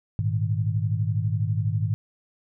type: chord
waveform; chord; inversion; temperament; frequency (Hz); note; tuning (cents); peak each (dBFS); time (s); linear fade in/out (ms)
sine; Ab suspended second; none; equal with one note detuned; 103.83 / 115.94 / 155.56; Ab2 / Bb2 / Eb3; 0 / -9 / 0; -24 / -27 / -29; 0.19-1.94; 0
effects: none